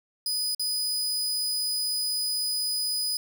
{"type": "tone with dropouts", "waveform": "sawtooth", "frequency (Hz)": 4978, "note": "D#8", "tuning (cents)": 0, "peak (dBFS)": -23, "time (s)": [0.26, 3.17], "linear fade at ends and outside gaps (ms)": 2, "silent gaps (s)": [0.548, 0.595], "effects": []}